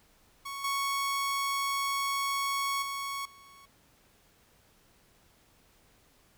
sawtooth tone with level steps, 1108.7 Hz, C#6, in tune, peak -33 / -25 / -30 / -49 dBFS, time 0.45-3.66 s, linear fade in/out 10 ms, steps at 0.64 / 2.82 / 3.25 s, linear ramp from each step 5 ms, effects pink hiss -64 dBFS RMS until 6.37 s

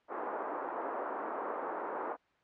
white band-pass noise, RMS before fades -38 dBFS, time 0.08-2.17 s, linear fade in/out 50 ms, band 320 to 1200 Hz, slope 24 dB/octave, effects white hiss -69 dBFS RMS until 2.43 s + low-pass 2000 Hz 12 dB/octave

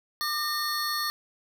square tone cluster, 1195 / 1834 / 4367 Hz, D6 / A#6 / C#8, +30 / -29 / -27 cents, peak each -32 / -34 / -31 dBFS, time 0.21-1.1 s, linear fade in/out 0 ms, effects none

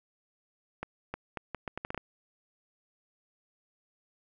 accelerating click train, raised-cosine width 0.5 ms, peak -20 dBFS, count 10, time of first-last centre 0.83-1.977 s, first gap 310 ms, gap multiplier 0.75, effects none

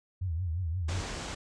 sine tone with vibrato, 86 Hz, F2, 26 cents flat, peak -29 dBFS, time 0.21-1.01 s, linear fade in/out 10 ms, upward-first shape triangle, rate 5.7 Hz, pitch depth 190 cents each way
pink low-pass noise, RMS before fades -38 dBFS, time 0.88-1.35 s, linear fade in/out 10 ms, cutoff 8400 Hz, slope 48 dB/octave
effects none

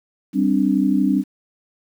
sine chord, G suspended fourth, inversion none, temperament equal, 196 / 261.6 / 293.7 Hz, G3 / C4 / D4, 0 / 0 / 0 cents, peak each -19 dBFS, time 0.33-1.24 s, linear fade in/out 50 ms, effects 8-bit

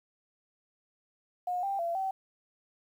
sine tone with pitch steps, 719 / 789 / 680 / 768 Hz, F#5 / G5 / F5 / G5, -50 / +11 / -46 / -36 cents, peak -29 dBFS, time 1.47-2.11 s, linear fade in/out 5 ms, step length 160 ms, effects 10-bit

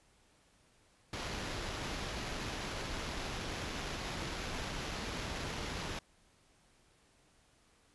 pink noise with sample-and-hold, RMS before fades -40 dBFS, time 1.13-5.99 s, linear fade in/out 2 ms, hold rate 8820 Hz, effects pink hiss -68 dBFS RMS until 7.94 s + resampled to 24000 Hz

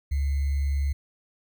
sine tone with sample-and-hold, 70.1 Hz, C#2, 20 cents sharp, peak -22 dBFS, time 0.11-0.93 s, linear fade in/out 10 ms, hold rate 2100 Hz, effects none

